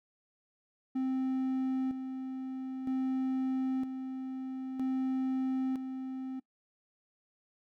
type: tone with tremolo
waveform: triangle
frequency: 261.6 Hz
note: C4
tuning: in tune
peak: -27 dBFS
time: 0.95-6.4 s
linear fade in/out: 10 ms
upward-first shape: square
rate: 0.52 Hz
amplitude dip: 55%
effects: noise-tail reverb RT60 0.1 s tail -22 dB re dry